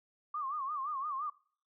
sine tone with vibrato, 1141 Hz, C#6, 50 cents sharp, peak -34 dBFS, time 0.34-1.3 s, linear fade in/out 5 ms, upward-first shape sine, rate 5.8 Hz, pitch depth 140 cents each way, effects noise-tail reverb RT60 0.5 s tail -23 dB re dry

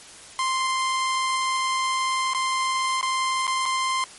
sawtooth tone with dropouts, 1046.5 Hz, C6, in tune, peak -18 dBFS, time 0.39-4.04 s, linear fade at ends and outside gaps 1 ms, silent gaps 2.335-2.347 / 3.012-3.028 / 3.469-3.477 / 3.656-3.66 s, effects white hiss -44 dBFS RMS until 4.18 s + MP3 48 kbps

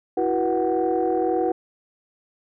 sine tone cluster, 330.3 / 372.1 / 483.5 / 745 Hz, E4 / F#4 / B4 / F#5, +4 / +10 / -37 / +12 cents, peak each -24 dBFS, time 0.17-1.52 s, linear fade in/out 5 ms, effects tanh soft clip ceiling -12 dBFS

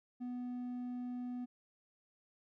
sine tone with hard clipping, 246.9 Hz, B3, in tune, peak -40 dBFS, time 0.2-1.46 s, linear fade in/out 20 ms, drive 3 dB, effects none

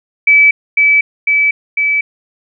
sine tone with echo, 2300 Hz, D7, 37 cents flat, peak -4 dBFS, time 0.27-0.51 s, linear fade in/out 5 ms, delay 500 ms, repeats 3, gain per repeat -2 dB, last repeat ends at 2.01 s, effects none

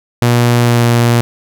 sawtooth tone with pitch glide, 120 to 118.69 Hz, B2 to A#2, -49 to +32 cents, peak -4 dBFS, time 0.22-1.21 s, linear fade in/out 0 ms, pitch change -19 cents, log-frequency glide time 0.56-0.87 s, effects none

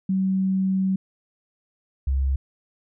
sine tone pair in turn, 190.2 / 67.25 Hz, F#3 / C2, +48 / +48 cents, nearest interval octave + tritone, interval 1800 cents, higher first, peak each -19 dBFS, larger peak neither, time 0.09-0.96 / 2.07-2.36 s, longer first, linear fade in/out 5 ms, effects none

